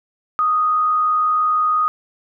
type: tone with frequency modulation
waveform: sine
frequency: 1243 Hz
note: D#6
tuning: 2 cents flat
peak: -14 dBFS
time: 0.39-1.88 s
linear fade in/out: 0 ms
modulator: 78.1 Hz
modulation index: 0.24
effects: none